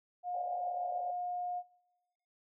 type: tone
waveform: sine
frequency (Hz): 715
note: F5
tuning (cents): +41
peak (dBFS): -35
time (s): 0.23-1.63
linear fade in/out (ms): 50
type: band-pass noise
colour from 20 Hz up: pink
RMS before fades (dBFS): -45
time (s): 0.34-1.12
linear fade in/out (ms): 5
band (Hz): 530 to 790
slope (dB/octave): 96
effects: noise-tail reverb RT60 1.0 s tail -21 dB re dry